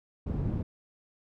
white low-pass noise, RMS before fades -31 dBFS, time 0.26-0.63 s, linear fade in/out 10 ms, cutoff 170 Hz, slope 12 dB/octave, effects none

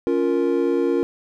triangle chord, Bb minor, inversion first, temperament just, 279.7 / 349.6 / 466.2 Hz, Db4 / F4 / Bb4, +16 / +2 / 0 cents, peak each -21 / -19 / -20 dBFS, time 0.07-1.03 s, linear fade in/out 0 ms, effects none

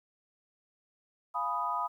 sine chord, F half-diminished seventh, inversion none, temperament equal, 698.5 / 830.6 / 987.8 / 1244.5 Hz, F5 / Ab5 / Cb6 / Eb6, 0 / 0 / 0 / 0 cents, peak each -39 / -39 / -33 / -33 dBFS, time 1.34-1.88 s, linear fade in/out 20 ms, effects 11-bit

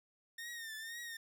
sawtooth tone with vibrato, 1825 Hz, A#6, 37 cents flat, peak -40 dBFS, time 0.38-1.17 s, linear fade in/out 5 ms, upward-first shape triangle, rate 2 Hz, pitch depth 85 cents each way, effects none

